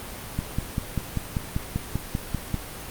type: click train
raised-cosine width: 5 ms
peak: -12 dBFS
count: 12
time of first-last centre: 0.39-2.543 s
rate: 5.11 Hz
effects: pink hiss -37 dBFS RMS until 2.9 s + Opus 32 kbps